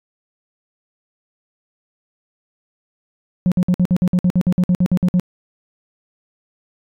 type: tone bursts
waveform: sine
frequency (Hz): 180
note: F#3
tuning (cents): -47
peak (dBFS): -9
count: 16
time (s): 3.46-5.197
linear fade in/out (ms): 0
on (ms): 57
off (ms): 55
effects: tanh soft clip ceiling -10 dBFS